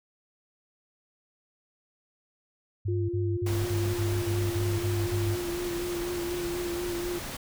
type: tone bursts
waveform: sine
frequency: 100.1 Hz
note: G2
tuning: 37 cents sharp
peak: -26 dBFS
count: 9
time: 2.85-5.354 s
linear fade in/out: 10 ms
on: 240 ms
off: 43 ms
type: tone with vibrato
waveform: sine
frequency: 349.2 Hz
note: F4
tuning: in tune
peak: -30 dBFS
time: 2.88-7.19 s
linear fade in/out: 5 ms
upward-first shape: sine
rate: 4.1 Hz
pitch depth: 25 cents each way
type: noise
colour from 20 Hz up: pink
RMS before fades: -37 dBFS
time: 3.46-7.37 s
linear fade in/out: 5 ms
effects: none